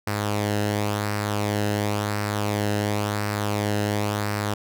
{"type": "tone with flanger", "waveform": "sawtooth", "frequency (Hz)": 103.8, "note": "G#2", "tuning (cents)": 0, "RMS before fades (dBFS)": -25, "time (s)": [0.07, 4.54], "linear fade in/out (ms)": 5, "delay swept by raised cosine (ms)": [0.29, 0.88], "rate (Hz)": 0.94, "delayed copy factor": -0.5, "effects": []}